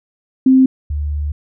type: tone pair in turn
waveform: sine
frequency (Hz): 261.6 / 73.62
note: C4 / D2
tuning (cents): 0 / +5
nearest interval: octave + minor seventh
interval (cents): 2195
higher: first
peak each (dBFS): -6 / -17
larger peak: first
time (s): 0.46-0.66 / 0.9-1.32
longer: second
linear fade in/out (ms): 5
effects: none